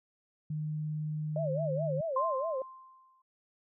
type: tone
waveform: sine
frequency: 153 Hz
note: D#3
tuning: 29 cents flat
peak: -32 dBFS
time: 0.5-2.01 s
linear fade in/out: 5 ms
type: tone with vibrato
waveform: sine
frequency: 587.3 Hz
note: D5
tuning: in tune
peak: -31 dBFS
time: 1.36-2.62 s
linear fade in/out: 2 ms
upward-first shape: sine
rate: 4.7 Hz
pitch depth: 220 cents each way
type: tone with exponential decay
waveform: sine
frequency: 1046.5 Hz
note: C6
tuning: in tune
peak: -26 dBFS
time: 2.16-3.22 s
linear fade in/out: 5 ms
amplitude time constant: 230 ms
effects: none